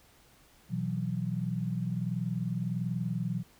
sine chord, B suspended fourth, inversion none, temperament equal, 123.47 / 164.81 / 185 Hz, B2 / E3 / F#3, 0 / 0 / 0 cents, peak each -34 dBFS, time 0.69-3.44 s, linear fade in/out 50 ms, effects pink hiss -61 dBFS RMS until 3.59 s

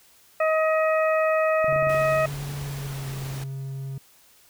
harmonic tone, 632 Hz, D#5, 27 cents sharp, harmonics 1 / 2 / 3 / 4, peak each -20 / -26 / -30 / -32 dBFS, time 0.4-2.26 s, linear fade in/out 5 ms
clicks, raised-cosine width 3 ms, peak -25 dBFS, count 7, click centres 1.644 / 1.727 / 1.761 / 1.826 / 1.871 / 1.903 / 1.947 s
triangle tone with pitch glide, 141.9 to 135.26 Hz, C#3 to C#3, +41 to -42 cents, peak -28 dBFS, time 1.68-3.98 s, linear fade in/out 2 ms, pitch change -83 cents, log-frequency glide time 2.57-3.13 s
pink noise, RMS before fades -39 dBFS, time 1.89-3.44 s, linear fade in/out 5 ms
effects white hiss -56 dBFS RMS until 4.49 s

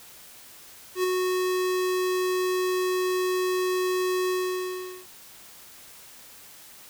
square tone with ADSR envelope, 367.7 Hz, F#4, 11 cents flat, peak -21 dBFS, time 0.95-5.07 s, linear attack 88 ms, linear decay 7 ms, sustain -3 dB, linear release 780 ms, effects white hiss -48 dBFS RMS until 6.89 s

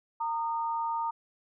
sine tone pair together, 920 / 1228.1 Hz, A#5 / D#6, -23 / -23 cents, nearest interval perfect fourth, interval 500 cents, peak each -29 / -36 dBFS, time 0.2-1.11 s, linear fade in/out 10 ms, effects none

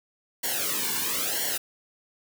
white noise with flanger, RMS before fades -28 dBFS, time 0.43-1.58 s, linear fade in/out 10 ms, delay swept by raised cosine 0.79 to 1.58 ms, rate 1 Hz, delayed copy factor -0.9, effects none

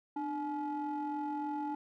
triangle ring-modulated tone, 277.2 Hz, C#4, in tune, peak -29 dBFS, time 0.16-1.75 s, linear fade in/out 5 ms, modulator 576 Hz, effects none

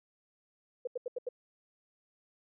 sine tone bursts, 493.9 Hz, B4, in tune, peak -32 dBFS, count 5, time 0.85-1.289 s, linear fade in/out 5 ms, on 23 ms, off 81 ms, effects none

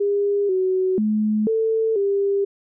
sine tone with pitch steps, 404.8 / 373.7 / 213.8 / 445.2 / 398.3 Hz, G#4 / F#4 / A3 / A4 / G4, -44 / +17 / -49 / +20 / +28 cents, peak -17 dBFS, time 0-2.45 s, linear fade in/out 10 ms, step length 490 ms, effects none

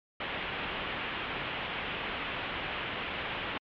white low-pass noise, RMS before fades -36 dBFS, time 0.2-3.58 s, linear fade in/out 5 ms, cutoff 3200 Hz, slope 48 dB/octave, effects MP3 64 kbps

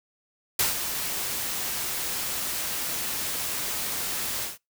white noise with ADSR envelope, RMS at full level -22 dBFS, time 0.59-4.58 s, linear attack 4 ms, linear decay 150 ms, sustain -8 dB, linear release 160 ms, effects noise-tail reverb RT60 0.2 s tail -25 dB re dry

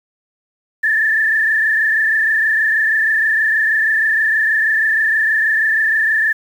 sine tone with frequency modulation, 1760 Hz, A6, in tune, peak -12 dBFS, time 0.83-6.33 s, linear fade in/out 10 ms, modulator 26.3 Hz, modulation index 2.2, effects 7-bit

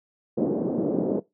pink band-pass noise, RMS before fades -25 dBFS, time 0.37-1.2 s, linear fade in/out 10 ms, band 210 to 480 Hz, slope 24 dB/octave, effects noise-tail reverb RT60 0.2 s tail -20 dB re dry

